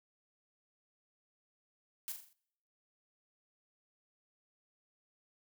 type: noise with echo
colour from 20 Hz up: blue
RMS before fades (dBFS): -40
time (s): 2.08-2.12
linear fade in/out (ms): 0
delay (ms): 42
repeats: 5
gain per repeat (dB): -6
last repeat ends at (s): 2.33
effects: noise-tail reverb RT60 0.8 s tail -26 dB re dry